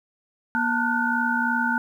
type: tone cluster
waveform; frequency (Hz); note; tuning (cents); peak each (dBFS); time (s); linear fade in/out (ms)
sine; 239.7 / 893 / 1444 / 1507; A#3 / A5 / F#6 / F#6; +48 / +25 / -43 / +31; -26; 0.55-1.78; 0
effects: 9-bit